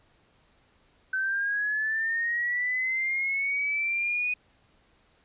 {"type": "linear sweep", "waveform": "sine", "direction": "up", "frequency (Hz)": [1525, 2487], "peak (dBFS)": -25, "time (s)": [1.13, 4.34], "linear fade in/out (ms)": 5, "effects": ["pink hiss -64 dBFS RMS until 5.24 s", "resampled to 8000 Hz"]}